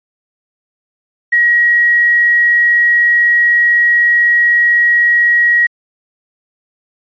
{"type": "tone with quantisation", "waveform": "sine", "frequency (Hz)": 1902, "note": "A#6", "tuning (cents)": 34, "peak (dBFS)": -7, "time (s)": [1.32, 5.67], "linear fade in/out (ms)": 10, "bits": 6, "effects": ["resampled to 11025 Hz"]}